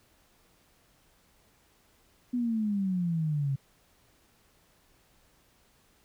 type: exponential sweep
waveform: sine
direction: down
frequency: 250 to 134.1 Hz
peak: -26 dBFS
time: 2.33-3.56 s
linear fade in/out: 10 ms
effects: pink hiss -65 dBFS RMS until 6.04 s